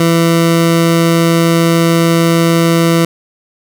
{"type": "tone", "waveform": "20% pulse", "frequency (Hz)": 166.8, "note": "E3", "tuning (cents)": 21, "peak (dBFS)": -3, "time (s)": [0, 3.05], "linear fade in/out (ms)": 2, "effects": []}